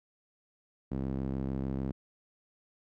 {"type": "tone with band-pass filter", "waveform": "sawtooth", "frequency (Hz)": 66.7, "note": "C2", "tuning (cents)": 34, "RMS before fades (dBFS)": -34, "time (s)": [0.91, 1.92], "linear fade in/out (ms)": 10, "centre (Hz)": 230, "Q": 1.2, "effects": []}